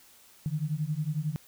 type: beating tone pair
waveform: sine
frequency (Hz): 147.1 / 158.1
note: D3 / D#3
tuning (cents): +3 / +28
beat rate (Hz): 11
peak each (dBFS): -31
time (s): 0.46-1.36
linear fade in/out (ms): 0
effects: white hiss -57 dBFS RMS until 1.47 s